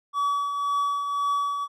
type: tone with tremolo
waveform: triangle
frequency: 1140 Hz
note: C#6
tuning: 48 cents sharp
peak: -19 dBFS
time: 0.13-1.68 s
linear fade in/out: 50 ms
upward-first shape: triangle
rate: 1.9 Hz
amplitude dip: 50%
effects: none